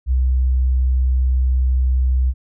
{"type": "tone", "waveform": "sine", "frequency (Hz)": 63.9, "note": "C2", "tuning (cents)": -40, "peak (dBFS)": -13, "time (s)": [0.06, 2.34], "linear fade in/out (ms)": 50, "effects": []}